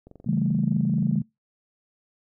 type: click train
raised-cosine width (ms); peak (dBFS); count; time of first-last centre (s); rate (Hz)
2; -32; 26; 0.07-1.157; 23
type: chord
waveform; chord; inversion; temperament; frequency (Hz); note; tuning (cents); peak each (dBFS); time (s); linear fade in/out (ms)
sine; A dominant seventh; first; equal; 138.59 / 164.81 / 196 / 220; C#3 / E3 / G3 / A3; 0 / 0 / 0 / 0; -26; 0.26-1.22; 10
effects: noise-tail reverb RT60 0.2 s tail -24 dB re dry